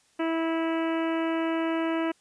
harmonic tone, 326.9 Hz, E4, 14 cents flat, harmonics 1 / 2 / 3 / 4 / 5 / 6 / 7 / 8 / 9, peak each -26 / -32 / -36 / -38 / -40 / -42 / -43 / -44 / -45 dBFS, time 0.19-2.12 s, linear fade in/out 10 ms, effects white hiss -64 dBFS RMS until 2.2 s + resampled to 22050 Hz

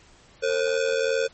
square ring-modulated tone, 494.6 Hz, B4, 3 cents sharp, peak -19 dBFS, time 0.42-1.28 s, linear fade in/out 20 ms, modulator 41.2 Hz, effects pink hiss -54 dBFS RMS until 1.33 s + MP3 32 kbps

